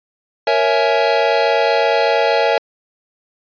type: chord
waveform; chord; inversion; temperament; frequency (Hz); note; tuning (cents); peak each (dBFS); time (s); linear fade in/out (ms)
square; A# half-diminished seventh; none; equal with one note detuned; 466.2 / 554.4 / 659.3 / 839.8; A#4 / C#5 / E5 / G#5; 0 / 0 / 0 / +19; -19; 0.47-2.58; 2
effects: resampled to 11025 Hz